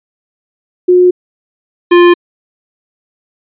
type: tone pair in turn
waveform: sine / square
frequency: 360.8 / 349.7 Hz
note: F#4 / F4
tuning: -44 / +2 cents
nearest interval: minor second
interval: 54 cents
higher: first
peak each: -3 dBFS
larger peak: neither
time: 0.88-1.11 / 1.91-2.14 s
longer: neither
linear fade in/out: 10 ms
effects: resampled to 8000 Hz